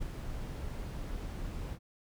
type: noise with ADSR envelope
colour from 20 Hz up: brown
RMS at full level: -35 dBFS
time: 0-1.79 s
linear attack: 26 ms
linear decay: 7 ms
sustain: -4 dB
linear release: 63 ms
effects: none